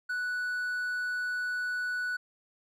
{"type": "tone", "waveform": "triangle", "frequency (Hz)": 1480, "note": "F#6", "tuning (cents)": 0, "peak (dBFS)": -28, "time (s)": [0.09, 2.17], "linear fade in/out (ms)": 10, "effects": []}